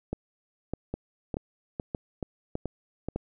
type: two click trains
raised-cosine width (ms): 2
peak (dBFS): -17 / -18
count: 6 / 6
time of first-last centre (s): 0.13-3.16 / 0.94-3.086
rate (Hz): 1.65 / 2.33
effects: none